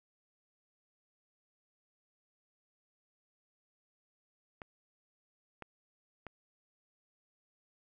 clicks, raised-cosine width 0.5 ms, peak -29 dBFS, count 3, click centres 4.618 / 5.623 / 6.267 s, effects none

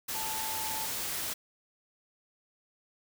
sine tone in noise, 880 Hz, A5, in tune, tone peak -38 dBFS, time 0.14-0.86 s, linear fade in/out 10 ms, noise white, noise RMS -35 dBFS, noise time 0.08-1.34 s, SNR -6 dB, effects none

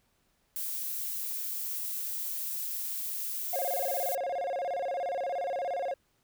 violet noise, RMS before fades -35 dBFS, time 0.56-4.15 s, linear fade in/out 0 ms
triangle tone with vibrato, 622.3 Hz, D#5, in tune, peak -28 dBFS, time 3.53-5.94 s, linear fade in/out 5 ms, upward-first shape square, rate 17 Hz, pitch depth 230 cents each way
effects pink hiss -72 dBFS RMS until 6.23 s

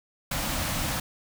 pink band-stop noise, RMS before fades -29 dBFS, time 0.31-1 s, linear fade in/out 5 ms, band 330 to 490 Hz, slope 96 dB/octave, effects none

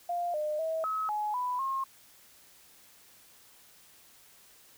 sine tone with pitch steps, 699 / 606 / 644 / 1283 / 843 / 993 / 1073 Hz, F5 / D#5 / E5 / E6 / G#5 / B5 / C6, +1 / -46 / -41 / -47 / +26 / +9 / +43 cents, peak -29 dBFS, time 0.09-1.84 s, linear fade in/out 5 ms, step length 250 ms, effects white hiss -58 dBFS RMS until 4.77 s

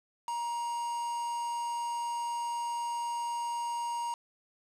triangle tone with quantisation, 944 Hz, A#5, 22 cents sharp, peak -30 dBFS, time 0.28-4.14 s, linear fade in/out 2 ms, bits 7, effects low-pass 9000 Hz 12 dB/octave

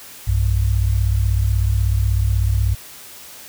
sine tone pair together, 61.74 / 98.01 Hz, B1 / G2, 0 / 0 cents, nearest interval minor sixth, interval 800 cents, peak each -17 dBFS, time 0.27-2.75 s, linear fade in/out 10 ms, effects white hiss -39 dBFS RMS until 3.48 s

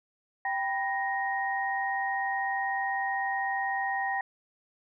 sine tone cluster, 783 / 984 / 1868 Hz, G5 / B5 / A#6, -2 / -7 / +3 cents, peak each -30 / -38 / -31 dBFS, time 0.45-4.21 s, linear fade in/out 2 ms, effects none

